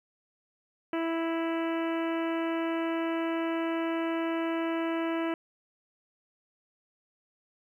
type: harmonic tone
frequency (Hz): 329.6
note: E4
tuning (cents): 0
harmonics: 1 / 2 / 3 / 4 / 5 / 6 / 7 / 8 / 9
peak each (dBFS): -29 / -35 / -39 / -41 / -43 / -45 / -46 / -47 / -48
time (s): 0.93-5.34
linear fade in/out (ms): 2
effects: 11-bit